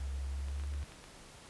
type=tone with pitch glide; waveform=sine; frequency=68 to 71.46 Hz; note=C#2 to D2; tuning=-33 to -47 cents; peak=-35 dBFS; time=0-0.84 s; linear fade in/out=5 ms; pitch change=+86 cents; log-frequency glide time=0.26-0.69 s
type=clicks; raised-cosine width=0.3 ms; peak=-35 dBFS; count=7; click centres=0.485 / 0.598 / 0.637 / 0.738 / 0.829 / 0.921 / 1.041 s
effects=pink hiss -54 dBFS RMS until 1.49 s + resampled to 24000 Hz